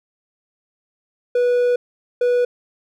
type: tone bursts at uneven times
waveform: triangle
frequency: 489.3 Hz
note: B4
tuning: 16 cents flat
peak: -12 dBFS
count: 2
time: 1.35-1.76 / 2.21-2.45 s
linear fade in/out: 5 ms
effects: none